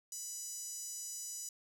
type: tone with high-pass filter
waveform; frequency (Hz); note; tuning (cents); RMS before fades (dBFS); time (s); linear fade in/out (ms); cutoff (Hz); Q
5% pulse; 987; B5; -1; -44; 0.12-1.49; 2; 6500; 3.7
effects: none